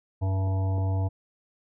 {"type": "harmonic tone", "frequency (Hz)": 95.6, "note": "G2", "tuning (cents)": -43, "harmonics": [1, 3, 5, 7, 9, 10], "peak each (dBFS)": [-23, -38, -42, -39, -42, -48], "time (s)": [0.21, 1.09], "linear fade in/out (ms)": 20}
{"type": "clicks", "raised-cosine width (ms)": 2, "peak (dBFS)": [-31, -25], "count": 2, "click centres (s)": [0.475, 0.782]}
{"effects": []}